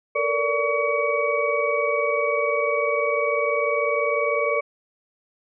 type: tone cluster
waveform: sine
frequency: 453.9 / 474 / 580 / 1130 / 2264 Hz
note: A#4 / A#4 / D5 / C#6 / C#7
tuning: -46 / +29 / -22 / +33 / +36 cents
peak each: -27 / -28 / -24 / -27 / -26 dBFS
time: 0.15-4.61 s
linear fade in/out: 10 ms
effects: none